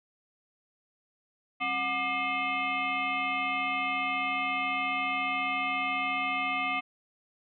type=tone with frequency modulation; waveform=sine; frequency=1661.2 Hz; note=G#6; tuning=in tune; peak=-27 dBFS; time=1.6-6.81 s; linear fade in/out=20 ms; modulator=464 Hz; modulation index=2.4; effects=none